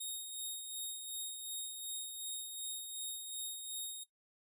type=tone with tremolo; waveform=10% pulse; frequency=3729 Hz; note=A#7; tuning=in tune; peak=-30 dBFS; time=0-4.04 s; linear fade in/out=10 ms; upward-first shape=sine; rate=2.7 Hz; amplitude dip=45%; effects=noise-tail reverb RT60 0.1 s tail -18 dB re dry + resampled to 32000 Hz